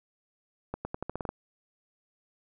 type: accelerating click train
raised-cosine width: 1 ms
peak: -19 dBFS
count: 9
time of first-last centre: 0.74-1.291 s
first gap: 110 ms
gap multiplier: 0.86
effects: none